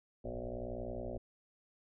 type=tone with frequency modulation; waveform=sine; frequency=308.7 Hz; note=D#4; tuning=14 cents flat; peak=-38 dBFS; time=0.24-1.18 s; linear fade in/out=10 ms; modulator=60.6 Hz; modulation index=5.6; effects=none